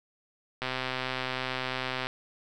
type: click train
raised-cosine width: 0.3 ms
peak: -15 dBFS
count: 188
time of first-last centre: 0.62-2.07 s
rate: 129 Hz
effects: none